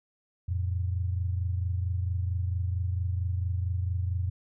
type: tone pair together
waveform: sine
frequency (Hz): 87.66 / 112.1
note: F2 / A2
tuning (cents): +7 / +33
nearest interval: major third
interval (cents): 426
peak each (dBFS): -27 / -34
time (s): 0.48-4.3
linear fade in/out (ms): 10
effects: none